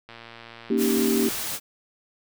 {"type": "click train", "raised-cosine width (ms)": 0.3, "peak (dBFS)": -26, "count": 147, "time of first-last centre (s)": [0.09, 1.349], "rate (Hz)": 116}
{"type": "chord", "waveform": "sine", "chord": "Eb dominant seventh", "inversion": "second", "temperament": "equal", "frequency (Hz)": [233.1, 277.2, 311.1, 392], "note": ["Bb3", "Db4", "Eb4", "G4"], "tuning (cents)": [0, 0, 0, 0], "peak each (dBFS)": [-23, -27, -28, -24], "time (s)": [0.7, 1.29], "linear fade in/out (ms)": 5}
{"type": "noise", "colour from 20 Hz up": "white", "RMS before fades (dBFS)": -30, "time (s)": [0.77, 1.6], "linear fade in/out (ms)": 50}
{"effects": []}